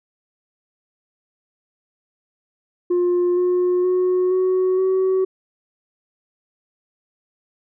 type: tone with pitch steps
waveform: sine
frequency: 354.4 / 360 / 365.6 / 371.4 / 377.2 Hz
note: F4 / F#4 / F#4 / F#4 / F#4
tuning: +25 / -47 / -21 / +7 / +33 cents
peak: -13 dBFS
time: 2.9-5.25 s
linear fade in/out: 10 ms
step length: 470 ms
effects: tanh soft clip ceiling -14 dBFS